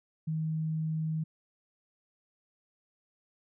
sine tone, 158.1 Hz, D#3, 28 cents sharp, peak -29 dBFS, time 0.27-1.24 s, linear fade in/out 10 ms, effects none

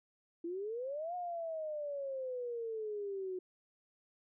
sine exponential two-way sweep, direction up then down, 329.6 to 724 to 363.9 Hz, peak -37 dBFS, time 0.44-3.39 s, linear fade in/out 5 ms, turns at 1.15 s, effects none

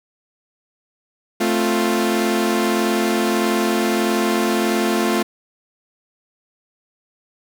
sawtooth chord, F major, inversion first, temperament equal, 220 / 261.6 / 349.2 Hz, A3 / C4 / F4, 0 / 0 / 0 cents, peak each -16 / -21 / -16 dBFS, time 1.4-5.23 s, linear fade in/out 10 ms, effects none

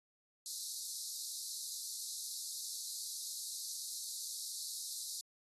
pink high-pass noise, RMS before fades -43 dBFS, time 0.46-5.21 s, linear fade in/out 0 ms, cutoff 3900 Hz, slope 96 dB/octave, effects AAC 32 kbps

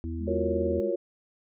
harmonic tone, 82.41 Hz, E2, in tune, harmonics 1 / 3 / 4, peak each -32 / -37 / -38 dBFS, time 0.04-0.8 s, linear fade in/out 0 ms
sine tone, 206.7 Hz, G#3, 8 cents flat, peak -34 dBFS, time 0.18-0.92 s, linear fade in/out 50 ms
sine chord, Gb major seventh, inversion third, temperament equal, 349.2 / 370 / 466.2 / 554.4 Hz, F4 / Gb4 / Bb4 / Db5, 0 / 0 / 0 / 0 cents, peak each -30 / -33 / -32 / -30 dBFS, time 0.27-0.96 s, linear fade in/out 10 ms
effects none

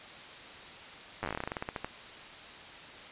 slowing click train, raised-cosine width 0.5 ms, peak -19 dBFS, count 19, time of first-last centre 1.23-1.846 s, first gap 9 ms, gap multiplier 1.14, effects white hiss -47 dBFS RMS until 3.11 s + resampled to 8000 Hz

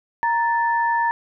sine tone pair together, 932.3 / 1759.9 Hz, A#5 / A6, 0 / 0 cents, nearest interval major seventh, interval 1100 cents, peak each -18 / -24 dBFS, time 0.23-1.11 s, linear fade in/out 0 ms, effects none

